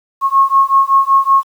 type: beating tone pair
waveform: sine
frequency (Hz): 1086 / 1091.3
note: C#6 / C#6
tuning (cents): -36 / -27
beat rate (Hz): 5.3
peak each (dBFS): -11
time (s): 0.21-1.44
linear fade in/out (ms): 50
effects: 7-bit